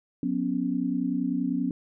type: chord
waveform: sine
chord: F# suspended fourth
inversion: none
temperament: equal with one note detuned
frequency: 181.92 / 246.9 / 277.2 Hz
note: F#3 / B3 / C#4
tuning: -29 / 0 / 0 cents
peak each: -31 / -28 / -28 dBFS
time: 0.23-1.71 s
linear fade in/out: 2 ms
effects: none